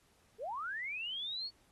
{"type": "linear sweep", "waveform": "sine", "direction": "up", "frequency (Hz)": [393.4, 4478], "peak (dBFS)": -37, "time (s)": [0.38, 1.51], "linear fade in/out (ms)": 50, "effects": ["pink hiss -70 dBFS RMS until 1.71 s", "AAC 32 kbps"]}